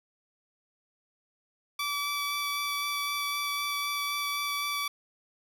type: tone with vibrato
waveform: 15% pulse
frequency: 1153 Hz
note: D6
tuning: 32 cents flat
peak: -23 dBFS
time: 1.79-4.88 s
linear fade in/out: 5 ms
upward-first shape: sine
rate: 3.9 Hz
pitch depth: 8 cents each way
effects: none